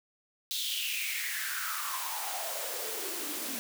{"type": "noise with high-pass filter sweep", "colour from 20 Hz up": "white", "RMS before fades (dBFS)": -35, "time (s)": [0.51, 3.59], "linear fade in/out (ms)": 0, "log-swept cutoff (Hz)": [3800, 240], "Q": 6.2, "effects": []}